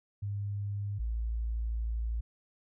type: tone pair in turn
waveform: sine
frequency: 101.4 / 56.34 Hz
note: G#2 / A1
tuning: -41 / +42 cents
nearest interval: minor seventh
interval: 1017 cents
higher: first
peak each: -32 / -30 dBFS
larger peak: second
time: 0.22-0.99 / 0.99-2.21 s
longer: second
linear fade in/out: 10 ms
effects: none